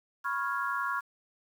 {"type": "chord", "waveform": "sine", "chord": "C# dominant seventh", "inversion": "third", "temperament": "equal with one note detuned", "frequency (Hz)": [987.8, 1098.5, 1396.9, 1661.2], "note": ["B5", "C#6", "E#6", "G#6"], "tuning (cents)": [0, -16, 0, 0], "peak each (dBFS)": [-38, -33, -33, -37], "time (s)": [0.24, 1.01], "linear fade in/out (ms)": 20, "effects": ["9-bit"]}